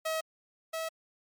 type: tone pair in turn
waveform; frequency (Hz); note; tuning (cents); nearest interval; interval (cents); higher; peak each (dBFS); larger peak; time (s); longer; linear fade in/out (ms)
sawtooth; 639 / 647.2; D#5 / E5; +46 / -32; unison; 22; second; -26 / -29; first; 0.05-0.21 / 0.73-0.89; neither; 10
effects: MP3 96 kbps